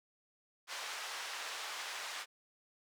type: band-pass noise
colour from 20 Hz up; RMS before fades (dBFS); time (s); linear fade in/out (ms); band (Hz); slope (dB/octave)
pink; -43; 0.67-2.26; 50; 920 to 6400; 12
effects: high-pass 400 Hz 12 dB/octave